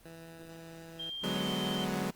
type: tone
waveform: 15% pulse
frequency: 164.81 Hz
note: E3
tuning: in tune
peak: -40 dBFS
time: 0.05-1.1 s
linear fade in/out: 5 ms
type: tone with pitch glide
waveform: sine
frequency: 3184 to 3122 Hz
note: G7 to G7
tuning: +26 to -8 cents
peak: -37 dBFS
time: 0.99-1.85 s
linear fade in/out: 10 ms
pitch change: -34 cents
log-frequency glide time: 1.32-1.4 s
type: chord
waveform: sawtooth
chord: G# half-diminished seventh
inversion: second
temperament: equal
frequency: 146.83 / 185 / 207.7 / 246.9 Hz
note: D3 / F#3 / G#3 / B3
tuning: 0 / 0 / 0 / 0 cents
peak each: -37 / -31 / -33 / -35 dBFS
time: 1.23-2.11 s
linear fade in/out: 10 ms
effects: pink hiss -60 dBFS RMS until 2.15 s + Opus 24 kbps